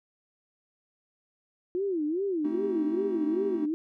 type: tone with vibrato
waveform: sine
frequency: 345.3 Hz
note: F4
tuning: 20 cents flat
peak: -26 dBFS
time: 1.75-3.74 s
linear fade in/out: 0 ms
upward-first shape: sine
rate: 2.5 Hz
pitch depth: 260 cents each way
type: chord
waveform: triangle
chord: A diminished seventh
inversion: none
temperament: just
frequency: 220 / 264 / 316.8 / 380.2 Hz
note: A3 / C4 / Eb4 / Gb4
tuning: 0 / +16 / +31 / +47 cents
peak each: -35 / -37 / -33 / -36 dBFS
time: 2.44-3.66 s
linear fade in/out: 10 ms
effects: none